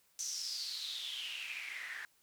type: noise with band-pass filter sweep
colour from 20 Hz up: white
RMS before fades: -42 dBFS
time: 0.19-2.05 s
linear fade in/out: 0 ms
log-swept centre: 6200 to 1700 Hz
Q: 7.6
effects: white hiss -71 dBFS RMS until 2.22 s